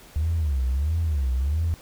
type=tone with vibrato; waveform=triangle; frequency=72.5 Hz; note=D2; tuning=22 cents flat; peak=-17 dBFS; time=0.16-1.74 s; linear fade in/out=0 ms; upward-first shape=sine; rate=1.5 Hz; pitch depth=240 cents each way; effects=tanh soft clip ceiling -18 dBFS + pink hiss -49 dBFS RMS until 1.81 s